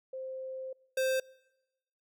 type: tone pair in turn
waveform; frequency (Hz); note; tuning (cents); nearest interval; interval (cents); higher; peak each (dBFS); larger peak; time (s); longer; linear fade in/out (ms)
sine / square; 523.3 / 523.3; C5 / C5; 0 / 0; unison; 0; neither; -37 / -28; second; 0.13-0.73 / 0.97-1.2; first; 5
effects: noise-tail reverb RT60 1.0 s tail -25 dB re dry